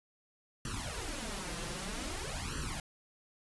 pink noise with flanger, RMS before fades -39 dBFS, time 0.65-2.8 s, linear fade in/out 2 ms, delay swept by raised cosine 0.67 to 5.87 ms, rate 0.52 Hz, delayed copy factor +1, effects resampled to 24000 Hz

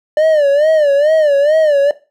triangle tone with vibrato, 596 Hz, D5, 25 cents sharp, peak -6 dBFS, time 0.17-1.91 s, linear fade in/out 2 ms, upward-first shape sine, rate 2.3 Hz, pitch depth 120 cents each way, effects noise-tail reverb RT60 0.3 s tail -17 dB re dry

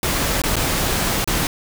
pink noise with dropouts, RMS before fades -20 dBFS, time 0.03-1.47 s, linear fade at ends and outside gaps 1 ms, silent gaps 0.418-0.437 / 0.557-0.566 / 1.244-1.275 s, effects none

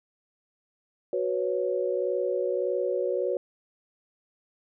sine chord, F# suspended fourth, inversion none, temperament just, 370 / 493.3 / 555 Hz, F#4 / B4 / C#5, 0 / -2 / +2 cents, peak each -29 dBFS, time 1.13-3.37 s, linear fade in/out 2 ms, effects none

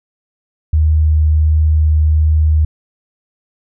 sine tone with vibrato, 77.4 Hz, D#2, 9 cents flat, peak -8 dBFS, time 0.73-2.65 s, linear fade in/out 5 ms, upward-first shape triangle, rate 1.4 Hz, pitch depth 8 cents each way, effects none

